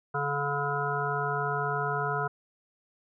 harmonic tone, 143 Hz, D3, 46 cents flat, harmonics 1 / 3 / 5 / 7 / 9 / 10, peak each -34 / -34 / -34 / -34 / -34 / -34 dBFS, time 0.14-2.28 s, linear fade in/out 10 ms, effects none

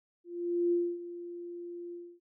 sine tone with ADSR envelope, 347.3 Hz, F4, 10 cents flat, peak -24 dBFS, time 0.24-2.2 s, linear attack 480 ms, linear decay 260 ms, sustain -15 dB, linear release 270 ms, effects none

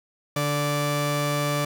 sawtooth tone pair together, 146 / 584 Hz, D3 / D5, -10 / -10 cents, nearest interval 2 octaves, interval 2400 cents, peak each -21 dBFS, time 0.36-1.65 s, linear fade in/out 5 ms, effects none

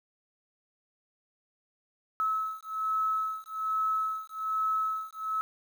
sine beating tone pair, 1295 / 1296.2 Hz, E6 / E6, -31 / -30 cents, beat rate 1.2 Hz, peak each -31 dBFS, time 2.2-5.41 s, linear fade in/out 0 ms, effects 9-bit

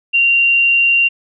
sine tone, 2766 Hz, F7, 17 cents flat, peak -9 dBFS, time 0.13-1.09 s, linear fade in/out 20 ms, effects none

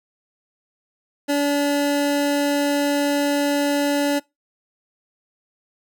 25% pulse tone, 287 Hz, D4, 40 cents flat, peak -14 dBFS, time 1.28-4.2 s, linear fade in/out 20 ms, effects noise-tail reverb RT60 0.2 s tail -23 dB re dry

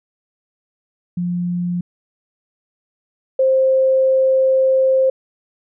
sine tone pair in turn, 176.2 / 526.7 Hz, F3 / C5, +16 / +11 cents, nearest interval octave + perfect fifth, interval 1895 cents, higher second, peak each -18 / -11 dBFS, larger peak second, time 1.17-1.81 / 3.39-5.1 s, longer second, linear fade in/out 5 ms, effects none

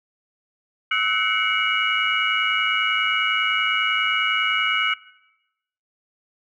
sine tone cluster, 1301 / 1497 / 2176 / 2286 / 2906 Hz, E6 / F#6 / C#7 / D7 / F#7, -23 / +20 / -33 / -47 / -32 cents, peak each -25 dBFS, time 0.91-4.94 s, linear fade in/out 5 ms, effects noise-tail reverb RT60 0.9 s tail -19 dB re dry + tanh soft clip ceiling -7 dBFS

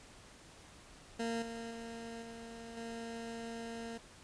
20% pulse tone with level steps, 230.2 Hz, A#3, 22 cents flat, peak -30 / -37 / -39 / -42 / -37 dBFS, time 1.19-3.98 s, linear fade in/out 10 ms, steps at 1.42 / 1.71 / 2.22 / 2.77 s, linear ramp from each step 2 ms, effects pink hiss -57 dBFS RMS until 4.23 s + resampled to 22050 Hz

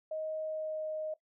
sine tone with pitch glide, 627 to 622.3 Hz, D#5 to D#5, +13 to 0 cents, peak -34 dBFS, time 0.11-1.14 s, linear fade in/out 5 ms, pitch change -13 cents, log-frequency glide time 0.42-0.87 s, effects noise-tail reverb RT60 0.1 s tail -17 dB re dry

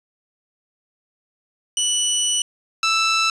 15% pulse tone pair in turn, 2960 / 1322.3 Hz, F#7 / E6, 0 / +5 cents, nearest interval octave + major second, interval 1395 cents, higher first, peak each -10 dBFS, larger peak neither, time 1.77-2.42 / 2.83-3.3 s, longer first, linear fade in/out 2 ms, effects resampled to 22050 Hz + 7-bit

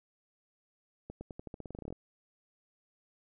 accelerating click train, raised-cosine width 2 ms, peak -29 dBFS, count 16, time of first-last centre 1.1-1.926 s, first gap 110 ms, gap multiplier 0.89, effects none

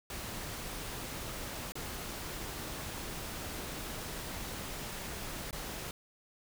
pink noise with dropouts, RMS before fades -41 dBFS, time 0.1-5.91 s, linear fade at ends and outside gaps 2 ms, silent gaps 1.721-1.754 / 5.509-5.528 s, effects none

